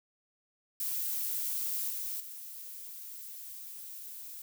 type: noise with level steps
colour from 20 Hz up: violet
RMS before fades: -34 / -37 / -45 dBFS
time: 0.8-4.42 s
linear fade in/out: 2 ms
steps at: 1.9 / 2.2 s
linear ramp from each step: 2 ms
effects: none